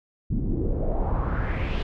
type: noise with low-pass filter sweep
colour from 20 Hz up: brown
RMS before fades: -25 dBFS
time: 0.3-1.83 s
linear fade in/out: 10 ms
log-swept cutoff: 210 to 3500 Hz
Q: 2.9
effects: none